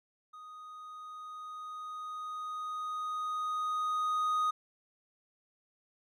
triangle tone with level ramp, 1244.5 Hz, D#6, in tune, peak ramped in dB -45 to -25 dBFS, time 0.33-4.51 s, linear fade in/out 10 ms, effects none

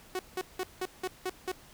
sawtooth tone bursts, 370 Hz, F#4, in tune, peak -27 dBFS, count 7, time 0.15-1.517 s, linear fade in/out 2 ms, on 41 ms, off 180 ms, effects pink hiss -55 dBFS RMS until 1.73 s

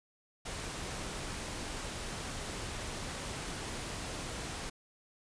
pink noise, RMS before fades -40 dBFS, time 0.45-4.7 s, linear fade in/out 10 ms, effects resampled to 22050 Hz

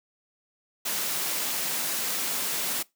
white high-pass noise, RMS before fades -29 dBFS, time 0.85-2.83 s, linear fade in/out 10 ms, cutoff 150 Hz, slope 24 dB/octave, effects noise-tail reverb RT60 0.2 s tail -22 dB re dry

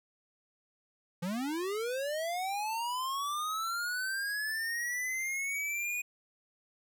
square linear sweep, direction up, 164.81 to 2477 Hz, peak -33 dBFS, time 1.22-6.02 s, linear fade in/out 10 ms, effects none

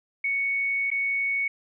sine tone with dropouts, 2222 Hz, C#7, 4 cents sharp, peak -23 dBFS, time 0.24-1.48 s, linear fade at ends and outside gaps 5 ms, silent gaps 0.904-0.914 s, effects none

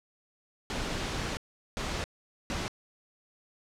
pink noise bursts at uneven times, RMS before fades -33 dBFS, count 3, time 0.7-1.37 / 1.77-2.04 / 2.5-2.68 s, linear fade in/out 0 ms, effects low-pass 6000 Hz 12 dB/octave

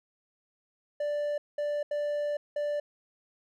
triangle tone bursts at uneven times, 587.3 Hz, D5, in tune, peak -26 dBFS, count 4, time 1-1.38 / 1.58-1.83 / 1.91-2.37 / 2.56-2.8 s, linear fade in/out 5 ms, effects none

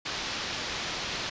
white low-pass noise, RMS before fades -34 dBFS, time 0.05-1.3 s, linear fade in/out 10 ms, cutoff 5200 Hz, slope 24 dB/octave, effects resampled to 16000 Hz

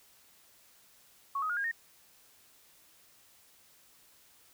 sine tone with pitch steps, 1108.7 / 1258.9 / 1429.5 / 1623.2 / 1843.2 Hz, C#6 / D#6 / F6 / G#6 / A#6, 0 / +20 / +40 / -40 / -20 cents, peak -30 dBFS, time 1.35-1.715 s, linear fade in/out 5 ms, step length 73 ms, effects white hiss -62 dBFS RMS until 4.53 s

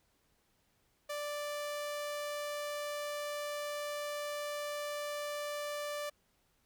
sawtooth tone, 587.3 Hz, D5, in tune, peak -33 dBFS, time 1.09-6.1 s, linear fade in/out 10 ms, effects pink hiss -74 dBFS RMS until 6.65 s

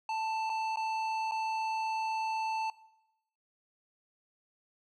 square tone with dropouts, 884 Hz, A5, 8 cents sharp, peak -32 dBFS, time 0.09-2.7 s, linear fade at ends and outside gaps 2 ms, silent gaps 0.495-0.499 / 0.759-0.771 / 1.312-1.319 s, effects noise-tail reverb RT60 0.9 s tail -19 dB re dry + low-pass 4000 Hz 12 dB/octave

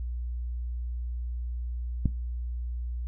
click, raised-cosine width 5 ms, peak -12 dBFS, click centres 2.057 s, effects noise-tail reverb RT60 0.2 s tail -17 dB re dry + added 60 Hz sine -30 dBFS peak until 3.07 s

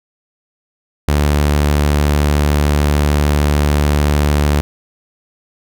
sawtooth tone, 73.42 Hz, D2, in tune, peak -7 dBFS, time 1.08-4.61 s, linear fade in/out 0 ms, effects none

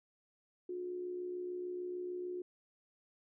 sine tone with amplitude modulation, 359.7 Hz, F#4, 49 cents flat, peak -36 dBFS, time 0.69-2.42 s, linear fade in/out 5 ms, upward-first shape sine, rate 66.7 Hz, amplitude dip 45%, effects none

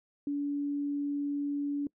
sine tone, 286.5 Hz, D4, 43 cents flat, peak -29 dBFS, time 0.27-1.87 s, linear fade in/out 2 ms, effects noise-tail reverb RT60 0.1 s tail -24 dB re dry

